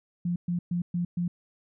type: tone bursts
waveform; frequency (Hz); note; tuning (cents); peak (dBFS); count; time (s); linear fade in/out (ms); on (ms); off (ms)
sine; 174.61; F3; 0; -25; 5; 0.25-1.28; 5; 110; 120
effects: none